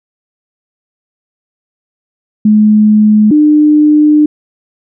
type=tone pair in turn; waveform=sine; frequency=212.7 / 300.8 Hz; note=G#3 / D4; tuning=+42 / +42 cents; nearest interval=tritone; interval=600 cents; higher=second; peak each=-3 dBFS; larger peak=neither; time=2.45-3.31 / 3.31-4.26 s; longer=second; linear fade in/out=5 ms; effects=none